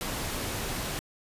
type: noise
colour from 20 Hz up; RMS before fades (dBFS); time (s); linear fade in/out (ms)
pink; -33; 0.01-0.99; 0
effects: resampled to 32000 Hz